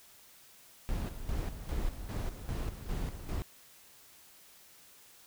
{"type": "noise with tremolo", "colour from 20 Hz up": "brown", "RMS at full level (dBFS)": -34, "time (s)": [0.89, 3.42], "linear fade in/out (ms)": 0, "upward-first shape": "square", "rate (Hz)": 2.5, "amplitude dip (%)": 65, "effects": ["white hiss -58 dBFS RMS until 5.26 s"]}